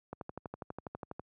click train, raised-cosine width 1 ms, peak -26 dBFS, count 14, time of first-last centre 0.13-1.196 s, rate 12.2 Hz, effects high-pass 80 Hz 12 dB/octave

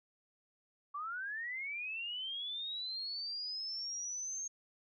sine linear sweep, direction up, 1127 to 6470 Hz, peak -38 dBFS, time 0.94-4.48 s, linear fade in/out 10 ms, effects none

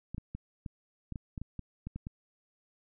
clicks, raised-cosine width 5 ms, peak -26 dBFS, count 12, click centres 0.146 / 0.181 / 0.35 / 0.662 / 1.123 / 1.158 / 1.378 / 1.416 / 1.593 / 1.87 / 1.96 / 2.069 s, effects none

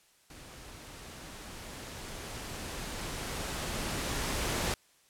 pink noise with level ramp, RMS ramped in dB -50 to -31 dBFS, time 0.3-4.74 s, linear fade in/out 2 ms, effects white hiss -65 dBFS RMS until 5.09 s + low-pass 11000 Hz 12 dB/octave

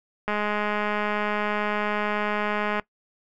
click train, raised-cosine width 0.5 ms, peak -12 dBFS, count 527, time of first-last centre 0.28-2.797 s, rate 209 Hz, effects noise-tail reverb RT60 0.1 s tail -20 dB re dry

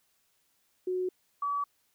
sine tone pair in turn, 367.1 / 1143.5 Hz, F#4 / D6, -14 / -47 cents, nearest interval octave + minor sixth, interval 1967 cents, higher second, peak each -28 dBFS, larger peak neither, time 0.87-1.09 / 1.42-1.64 s, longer neither, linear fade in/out 5 ms, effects white hiss -72 dBFS RMS until 1.94 s

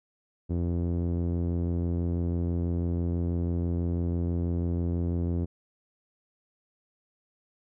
sawtooth tone with low-pass filter, 86.1 Hz, F2, 24 cents flat, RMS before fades -28 dBFS, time 0.49-5.46 s, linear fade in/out 20 ms, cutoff 350 Hz, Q 1.2, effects none

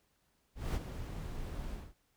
brown noise with ADSR envelope, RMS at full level -31 dBFS, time 0.55-1.94 s, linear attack 200 ms, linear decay 37 ms, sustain -10 dB, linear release 220 ms, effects pink hiss -75 dBFS RMS until 2.16 s

